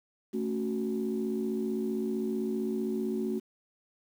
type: chord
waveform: sine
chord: F# minor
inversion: first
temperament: just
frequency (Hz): 222 / 277.5 / 370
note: A3 / C#4 / F#4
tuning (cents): +16 / +2 / 0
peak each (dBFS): -31 / -36 / -32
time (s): 0.33-3.4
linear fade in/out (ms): 20
effects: tanh soft clip ceiling -21 dBFS + 9-bit